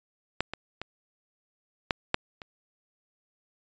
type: clicks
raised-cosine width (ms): 0.3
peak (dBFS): -9 / -18 / -19 / -8 / -6 / -25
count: 6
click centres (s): 0.406 / 0.536 / 0.816 / 1.908 / 2.144 / 2.418
effects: resampled to 16000 Hz